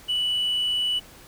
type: tone with tanh clipping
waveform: triangle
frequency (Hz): 2960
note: F#7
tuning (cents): 0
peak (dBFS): -22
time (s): 0.08-1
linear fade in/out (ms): 20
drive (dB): 5
effects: pink hiss -48 dBFS RMS until 1.27 s